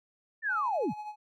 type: linear sweep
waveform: sine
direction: down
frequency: 1815 to 89.7 Hz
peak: -27 dBFS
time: 0.42-0.94 s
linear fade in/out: 50 ms
type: tone with tremolo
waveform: triangle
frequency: 844 Hz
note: G#5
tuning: 28 cents sharp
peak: -33 dBFS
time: 0.48-1.16 s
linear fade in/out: 50 ms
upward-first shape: triangle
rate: 12 Hz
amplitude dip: 60%
effects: none